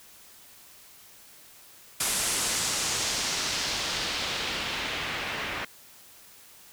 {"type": "noise with low-pass filter sweep", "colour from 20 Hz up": "white", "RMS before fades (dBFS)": -30, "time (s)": [2, 5.65], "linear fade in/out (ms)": 5, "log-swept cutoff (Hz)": [10000, 2200], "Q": 1.3, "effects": ["white hiss -52 dBFS RMS until 6.72 s"]}